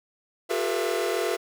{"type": "tone cluster", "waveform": "45% pulse", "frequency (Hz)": [357.4, 400, 440, 487.2, 671], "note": ["F4", "G4", "A4", "B4", "E5"], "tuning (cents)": [40, 35, 0, -24, 31], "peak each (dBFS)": -31, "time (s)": [0.49, 1.37], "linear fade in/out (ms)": 20, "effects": []}